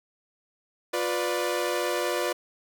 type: chord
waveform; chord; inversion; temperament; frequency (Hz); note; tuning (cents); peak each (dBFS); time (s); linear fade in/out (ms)
sawtooth; B diminished; second; equal with one note detuned; 354.3 / 493.9 / 587.3; F4 / B4 / D5; +25 / 0 / 0; -26; 0.93-2.33; 10
effects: none